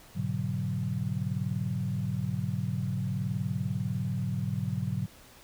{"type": "chord", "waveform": "sine", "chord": "G# half-diminished seventh", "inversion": "none", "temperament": "equal with one note detuned", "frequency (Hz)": [103.83, 123.47, 143.98, 185], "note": ["G#2", "B2", "D3", "F#3"], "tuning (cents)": [0, 0, -34, 0], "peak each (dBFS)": -34, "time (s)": [0.15, 5.07], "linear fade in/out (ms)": 20, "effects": ["pink hiss -54 dBFS RMS until 5.43 s"]}